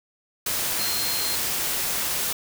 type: tone in noise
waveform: sine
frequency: 4186 Hz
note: C8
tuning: in tune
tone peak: -29 dBFS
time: 0.79-1.36 s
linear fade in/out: 5 ms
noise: white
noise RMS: -26 dBFS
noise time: 0.46-2.33 s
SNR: -6 dB
effects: none